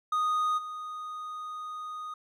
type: tone with level steps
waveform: triangle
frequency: 1240 Hz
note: D#6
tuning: 6 cents flat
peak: -23 / -34 dBFS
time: 0.12-2.14 s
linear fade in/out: 5 ms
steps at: 0.57 s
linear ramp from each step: 20 ms
effects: none